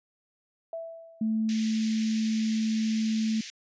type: tone with exponential decay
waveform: sine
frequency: 660 Hz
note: E5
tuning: 2 cents sharp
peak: -31 dBFS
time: 0.73-1.61 s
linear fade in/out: 2 ms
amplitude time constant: 190 ms
type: tone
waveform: sine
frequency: 220 Hz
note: A3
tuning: in tune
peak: -24 dBFS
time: 1.21-3.41 s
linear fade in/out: 5 ms
type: band-pass noise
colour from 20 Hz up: white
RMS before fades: -42 dBFS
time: 1.49-3.5 s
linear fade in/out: 0 ms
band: 1800 to 6700 Hz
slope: 48 dB/octave
effects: resampled to 16000 Hz